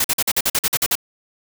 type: noise bursts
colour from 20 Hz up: white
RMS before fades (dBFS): -18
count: 11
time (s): 0-0.954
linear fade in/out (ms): 5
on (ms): 44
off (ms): 47
effects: none